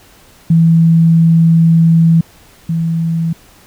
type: tone pair in turn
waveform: sine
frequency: 164.81 / 164.81 Hz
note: E3 / E3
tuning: 0 / 0 cents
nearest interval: unison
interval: 0 cents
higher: neither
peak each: -5 / -12 dBFS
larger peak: first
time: 0.5-2.21 / 2.69-3.33 s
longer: first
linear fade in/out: 5 ms
effects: pink hiss -44 dBFS RMS until 3.66 s